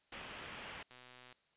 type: low-pass noise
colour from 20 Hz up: white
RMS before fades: -49 dBFS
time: 0.12-0.83 s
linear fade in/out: 5 ms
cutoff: 3300 Hz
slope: 48 dB/octave
type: click train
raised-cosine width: 0.2 ms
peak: -38 dBFS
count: 53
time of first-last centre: 0.91-1.326 s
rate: 125 Hz
effects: white hiss -75 dBFS RMS until 1.56 s + resampled to 8000 Hz